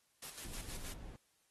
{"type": "noise with tremolo", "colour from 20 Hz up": "white", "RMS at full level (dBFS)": -47, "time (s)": [0.22, 0.94], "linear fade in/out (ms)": 5, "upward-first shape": "square", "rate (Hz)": 6.4, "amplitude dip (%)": 55}
{"type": "noise", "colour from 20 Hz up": "brown", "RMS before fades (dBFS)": -48, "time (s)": [0.45, 1.16], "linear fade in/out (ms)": 0}
{"effects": ["white hiss -75 dBFS RMS until 1.5 s", "AAC 32 kbps"]}